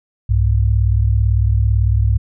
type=tone pair together; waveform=sine; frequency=64.6 / 102.55 Hz; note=C2 / G#2; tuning=-21 / -21 cents; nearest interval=minor sixth; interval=800 cents; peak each=-14 dBFS; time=0.29-2.18 s; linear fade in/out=10 ms; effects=none